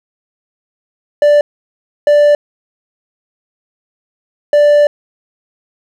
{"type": "tone bursts at uneven times", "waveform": "triangle", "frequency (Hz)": 587, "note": "D5", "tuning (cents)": -1, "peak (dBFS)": -3, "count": 3, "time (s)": [[1.22, 1.41], [2.07, 2.35], [4.53, 4.87]], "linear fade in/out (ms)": 2, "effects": []}